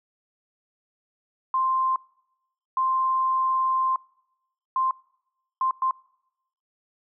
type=tone bursts at uneven times; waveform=sine; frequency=1047 Hz; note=C6; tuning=1 cent sharp; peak=-20 dBFS; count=5; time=1.54-1.96 / 2.77-3.96 / 4.76-4.91 / 5.61-5.71 / 5.82-5.91 s; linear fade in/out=2 ms; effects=noise-tail reverb RT60 0.9 s tail -26 dB re dry